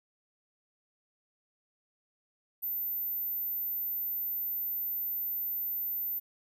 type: tone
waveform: sine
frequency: 14180 Hz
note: A9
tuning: 12 cents sharp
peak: -31 dBFS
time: 2.62-6.2 s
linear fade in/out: 20 ms
effects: none